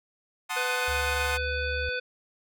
20% pulse chord, F# diminished seventh, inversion none, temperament equal with one note detuned, 737.4 / 880 / 1046.5 / 1244.5 Hz, F#5 / A5 / C6 / Eb6, -6 / 0 / 0 / 0 cents, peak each -30 dBFS, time 0.49-1.38 s, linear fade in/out 20 ms
harmonic tone, 499.4 Hz, B4, 19 cents sharp, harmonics 1 / 3 / 5 / 7 / 9, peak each -33 / -31 / -35 / -41 / -42 dBFS, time 0.56-2 s, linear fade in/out 10 ms
sine tone with pitch glide, 72.4 to 72.86 Hz, D2 to D2, -24 to -13 cents, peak -32 dBFS, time 0.88-1.89 s, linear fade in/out 0 ms, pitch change +11 cents, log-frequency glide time 1.03-1.37 s
effects none

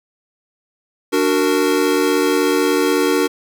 square chord, D augmented, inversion none, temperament equal with one note detuned, 293.7 / 370 / 460.8 Hz, D4 / F#4 / A#4, 0 / 0 / -20 cents, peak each -19 dBFS, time 1.12-3.28 s, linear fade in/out 20 ms, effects none

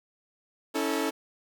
sawtooth chord, A major, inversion first, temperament equal with one note detuned, 277.2 / 323 / 440 Hz, C#4 / E4 / A4, 0 / -35 / 0 cents, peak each -27 dBFS, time 0.74-1.11 s, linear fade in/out 20 ms, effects 9-bit

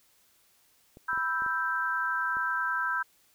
clicks, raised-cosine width 2 ms, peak -35 dBFS, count 6, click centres 0.971 / 1.131 / 1.176 / 1.421 / 1.463 / 2.369 s
sine chord, E minor, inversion second, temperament equal, 987.8 / 1318.5 / 1568 Hz, B5 / E6 / G6, 0 / 0 / 0 cents, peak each -34 / -32 / -29 dBFS, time 1.08-3.03 s, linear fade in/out 10 ms
effects white hiss -65 dBFS RMS until 3.34 s

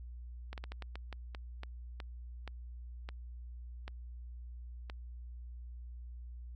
slowing click train, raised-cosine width 0.3 ms, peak -28 dBFS, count 14, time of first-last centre 0.53-4.899 s, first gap 48 ms, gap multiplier 1.29, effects added 60 Hz sine -44 dBFS peak until 6.55 s

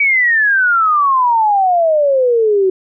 sine exponential sweep, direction down, 2294 to 370 Hz, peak -9 dBFS, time 0-2.7 s, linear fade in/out 5 ms, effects none

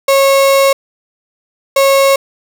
35% pulse tone bursts at uneven times, 547 Hz, C#5, 23 cents flat, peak -5 dBFS, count 2, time 0.08-0.73 / 1.76-2.16 s, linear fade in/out 5 ms, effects none

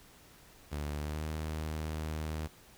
sawtooth tone with pitch glide, 73.8 to 77.87 Hz, D2 to D#2, +9 to +2 cents, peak -31 dBFS, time 0.71-2.48 s, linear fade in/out 20 ms, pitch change +93 cents, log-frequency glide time 0.98-1.25 s, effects pink hiss -58 dBFS RMS until 2.77 s

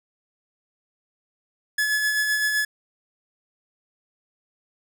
45% pulse tone with tremolo, 1708 Hz, G#6, 48 cents sharp, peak -19 dBFS, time 1.78-2.65 s, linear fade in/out 5 ms, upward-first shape sine, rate 7.8 Hz, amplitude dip 35%, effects none

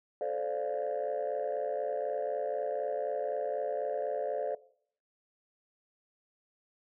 sine chord, D minor seventh, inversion second, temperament equal with one note detuned, 434.9 / 523.3 / 587.3 / 698.5 Hz, A4 / C5 / D5 / F5, -20 / 0 / 0 / 0 cents, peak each -36 / -35 / -33 / -37 dBFS, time 0.21-4.55 s, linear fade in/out 2 ms, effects noise-tail reverb RT60 0.6 s tail -20 dB re dry + tanh soft clip ceiling -25 dBFS

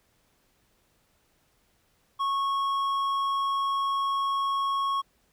sine tone with hard clipping, 1100 Hz, C#6, 14 cents flat, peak -26 dBFS, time 2.19-5.02 s, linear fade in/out 20 ms, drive 6 dB, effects pink hiss -68 dBFS RMS until 5.32 s

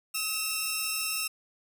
10% pulse tone pair together, 1277 / 2706 Hz, D#6 / E7, +45 / +45 cents, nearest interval octave + minor second, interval 1300 cents, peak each -29 / -21 dBFS, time 0.14-1.28 s, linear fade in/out 10 ms, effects none

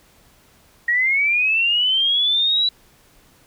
sine linear sweep, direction up, 1877 to 3951 Hz, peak -15 dBFS, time 0.88-2.69 s, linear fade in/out 5 ms, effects pink hiss -54 dBFS RMS until 3.46 s

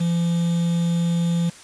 triangle tone with quantisation, 170.3 Hz, F3, 43 cents flat, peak -16 dBFS, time 0-1.5 s, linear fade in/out 10 ms, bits 6, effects white hiss -44 dBFS RMS until 1.63 s + resampled to 22050 Hz

